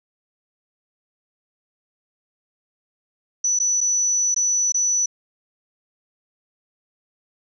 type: tone with dropouts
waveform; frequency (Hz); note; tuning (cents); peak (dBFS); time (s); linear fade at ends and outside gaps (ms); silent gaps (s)
sine; 5950; F#8; +9; -17; 3.44-5.06; 5; 3.59-3.599 / 3.807-3.811 / 4.345-4.362 / 4.722-4.743
effects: none